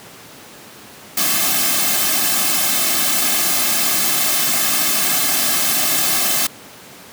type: noise with comb filter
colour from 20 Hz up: white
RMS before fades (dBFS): -17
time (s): 1.17-6.47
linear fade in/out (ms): 5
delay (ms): 2.1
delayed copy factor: -0.85
effects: pink hiss -39 dBFS RMS until 7.12 s + high-pass 150 Hz 12 dB/octave